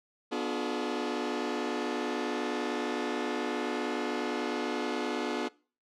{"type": "chord", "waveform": "sawtooth", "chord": "B diminished seventh", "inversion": "none", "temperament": "just", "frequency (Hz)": [246.9, 296.3, 355.6, 426.7], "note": ["B3", "D4", "F4", "Ab4"], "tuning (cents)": [0, 15, 31, 47], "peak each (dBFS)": -32, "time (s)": [0.31, 5.49], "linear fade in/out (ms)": 20, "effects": ["noise-tail reverb RT60 0.4 s tail -23 dB re dry", "low-pass 5000 Hz 12 dB/octave"]}